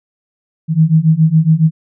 sine beating tone pair, 155.56 / 162.76 Hz, D#3 / E3, 0 / -22 cents, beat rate 7.2 Hz, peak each -11 / -10 dBFS, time 0.68-1.71 s, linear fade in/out 50 ms, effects none

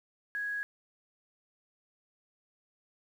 sine tone with quantisation, 1661.2 Hz, G#6, in tune, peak -32 dBFS, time 0.35-0.63 s, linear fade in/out 0 ms, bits 10, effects none

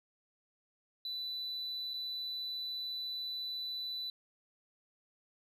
sine tone with dropouts, 3983 Hz, B7, 14 cents sharp, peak -35 dBFS, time 1.05-4.1 s, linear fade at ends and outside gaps 2 ms, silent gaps 1.936-1.94 s, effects tanh soft clip ceiling -35 dBFS

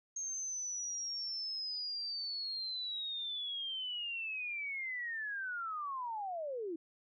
sine linear sweep, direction down, 6450 to 311.7 Hz, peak -37 dBFS, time 0.16-6.76 s, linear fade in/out 5 ms, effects none

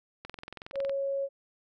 click train, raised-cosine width 0.3 ms, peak -25 dBFS, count 15, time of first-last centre 0.25-0.895 s, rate 21.7 Hz
sine tone, 551 Hz, C#5, 11 cents flat, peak -28 dBFS, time 0.73-1.29 s, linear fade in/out 50 ms
effects none

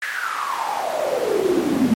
brown noise with high-pass filter sweep, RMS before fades -21 dBFS, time 0.02-1.94 s, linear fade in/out 2 ms, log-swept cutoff 1800 to 220 Hz, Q 8.3, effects MP3 64 kbps

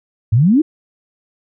sine exponential sweep, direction up, 100 to 336 Hz, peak -8 dBFS, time 0.32-0.62 s, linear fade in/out 10 ms, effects none

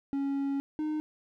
triangle tone pair in turn, 277.2 / 306.7 Hz, C#4 / D#4, 0 / -25 cents, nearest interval major second, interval 175 cents, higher second, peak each -26 / -27 dBFS, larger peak first, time 0.13-0.6 / 0.79-1 s, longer first, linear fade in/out 0 ms, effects none

